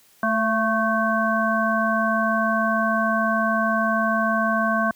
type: harmonic tone with a mistuned harmonic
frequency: 220 Hz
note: A3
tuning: in tune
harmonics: 1 / 3 / 5 / 7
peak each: -24 / -24 / -24 / -24 dBFS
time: 0.23-4.91 s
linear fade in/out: 2 ms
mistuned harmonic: 3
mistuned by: +35 cents
effects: white hiss -56 dBFS RMS until 4.95 s + high-pass 60 Hz 12 dB/octave